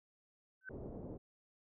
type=tone with exponential growth; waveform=sine; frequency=1527 Hz; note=G6; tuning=46 cents flat; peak=-40 dBFS; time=0.61-0.69 s; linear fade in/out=2 ms; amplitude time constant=17 ms
type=low-pass noise; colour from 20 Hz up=white; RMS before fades=-47 dBFS; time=0.69-1.18 s; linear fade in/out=20 ms; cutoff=500 Hz; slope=24 dB/octave
effects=none